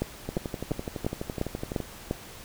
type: two click trains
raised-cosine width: 2 ms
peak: -18 / -13 dBFS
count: 19 / 7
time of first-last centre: 0.29-1.803 / 0.02-2.111 s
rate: 11.9 / 2.87 Hz
effects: pink hiss -45 dBFS RMS until 2.44 s